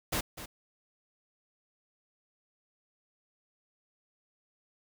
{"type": "noise with echo", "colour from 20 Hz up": "pink", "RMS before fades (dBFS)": -31, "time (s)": [0.12, 0.21], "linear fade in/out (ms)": 10, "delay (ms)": 250, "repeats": 1, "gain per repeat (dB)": -12, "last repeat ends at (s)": 0.46, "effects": []}